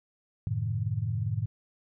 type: tone cluster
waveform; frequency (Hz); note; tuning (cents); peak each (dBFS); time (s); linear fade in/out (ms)
sine; 91.9 / 109.4 / 129.1 / 154.3; F#2 / A2 / C3 / D#3; -11 / -9 / -23 / -14; -36 / -29 / -36 / -36; 0.47-1.46; 0
effects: none